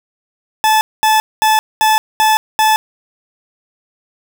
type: tone bursts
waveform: 40% pulse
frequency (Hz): 869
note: A5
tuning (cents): -22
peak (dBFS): -8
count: 6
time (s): 0.64-2.76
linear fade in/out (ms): 0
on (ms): 170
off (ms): 220
effects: none